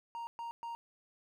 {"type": "tone bursts", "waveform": "triangle", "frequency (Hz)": 932.3, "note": "A#5", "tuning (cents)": 0, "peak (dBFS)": -37, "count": 3, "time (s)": [0.15, 0.75], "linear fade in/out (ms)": 0, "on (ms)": 120, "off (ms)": 120, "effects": []}